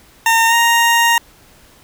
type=tone with pitch glide; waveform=20% pulse; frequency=912 to 933.3 Hz; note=A#5 to A#5; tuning=-38 to +2 cents; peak=-5 dBFS; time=0.26-1.18 s; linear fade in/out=2 ms; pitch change=+40 cents; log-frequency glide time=0.48-0.54 s; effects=pink hiss -47 dBFS RMS until 1.83 s